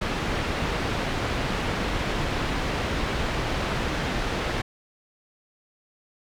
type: low-pass noise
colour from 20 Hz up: pink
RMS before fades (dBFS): -27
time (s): 0.01-4.62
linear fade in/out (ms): 10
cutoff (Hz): 3400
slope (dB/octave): 12
effects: none